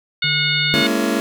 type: harmonic tone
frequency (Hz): 725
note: F#5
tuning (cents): -35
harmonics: 2 / 3 / 4 / 5 / 6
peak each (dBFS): -24 / -21 / -24 / -21 / -25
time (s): 0.22-0.87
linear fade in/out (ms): 5
type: tone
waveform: triangle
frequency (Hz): 148.2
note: D3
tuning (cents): +16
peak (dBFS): -23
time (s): 0.24-0.82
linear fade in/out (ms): 2
type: chord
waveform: 30% pulse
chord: A# half-diminished seventh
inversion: third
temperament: just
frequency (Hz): 209.8 / 233.1 / 279.7 / 335.6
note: G#3 / A#3 / C#4 / E4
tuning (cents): +18 / 0 / +16 / +31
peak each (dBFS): -20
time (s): 0.74-1.2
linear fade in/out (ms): 0
effects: none